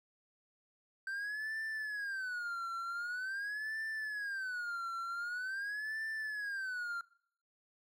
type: tone with vibrato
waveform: triangle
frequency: 1552 Hz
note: G6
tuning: 18 cents flat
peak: -35 dBFS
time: 1.07-7.01 s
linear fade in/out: 2 ms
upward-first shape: sine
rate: 0.45 Hz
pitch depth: 230 cents each way
effects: noise-tail reverb RT60 0.6 s tail -21 dB re dry